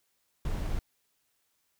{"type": "noise", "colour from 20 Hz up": "brown", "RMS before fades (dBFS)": -31, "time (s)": [0.45, 0.79], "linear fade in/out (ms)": 2, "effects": ["white hiss -75 dBFS RMS until 1.79 s"]}